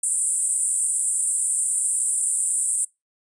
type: band-pass noise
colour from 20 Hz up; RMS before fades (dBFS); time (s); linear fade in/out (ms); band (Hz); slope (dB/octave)
white; -23; 0.03-2.85; 5; 8000 to 9600; 96
effects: noise-tail reverb RT60 0.2 s tail -23 dB re dry + resampled to 24000 Hz